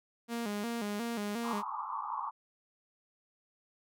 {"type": "tone with vibrato", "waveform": "sawtooth", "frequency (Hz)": 219.6, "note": "A3", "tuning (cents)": -3, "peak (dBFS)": -30, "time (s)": [0.28, 1.63], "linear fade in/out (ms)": 50, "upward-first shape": "square", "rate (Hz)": 2.8, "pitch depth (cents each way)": 110}
{"type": "band-pass noise", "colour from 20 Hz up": "white", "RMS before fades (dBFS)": -38, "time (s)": [1.43, 2.31], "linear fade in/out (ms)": 20, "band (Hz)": [840, 1200], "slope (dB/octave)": 96}
{"effects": []}